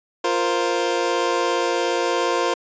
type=chord; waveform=25% pulse; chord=F suspended fourth; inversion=none; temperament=equal; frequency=349.2 / 466.2 / 523.3 Hz; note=F4 / Bb4 / C5; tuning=0 / 0 / 0 cents; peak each=-20 dBFS; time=0.24-2.54 s; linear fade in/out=5 ms; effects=resampled to 16000 Hz